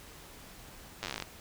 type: slowing click train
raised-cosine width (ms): 0.2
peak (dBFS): -18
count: 14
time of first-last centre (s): 1.03-1.223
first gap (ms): 9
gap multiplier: 1.08
effects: pink hiss -51 dBFS RMS until 1.4 s